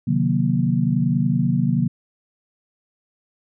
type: tone cluster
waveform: sine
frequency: 131 / 152 / 182.1 / 235.7 Hz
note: C3 / D#3 / F#3 / A#3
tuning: +2 / -40 / -27 / +19 cents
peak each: -22 dBFS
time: 0.07-1.88 s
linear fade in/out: 10 ms
effects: none